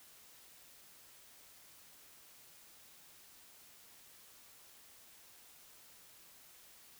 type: silence
effects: white hiss -60 dBFS RMS until 6.99 s